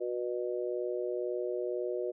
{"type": "harmonic tone", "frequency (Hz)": 122, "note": "B2", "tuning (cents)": -21, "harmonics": [3, 4, 5], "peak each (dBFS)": [-34, -36, -38], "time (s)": [0, 2.12], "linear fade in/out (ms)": 20, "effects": []}